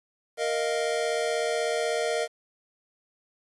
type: chord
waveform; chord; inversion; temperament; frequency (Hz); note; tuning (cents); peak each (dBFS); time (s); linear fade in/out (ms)
square; Bb suspended fourth; none; equal; 466.2 / 622.3 / 698.5; Bb4 / Eb5 / F5; 0 / 0 / 0; -29 / -30 / -33; 0.37-2.28; 50
effects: resampled to 24000 Hz + 9-bit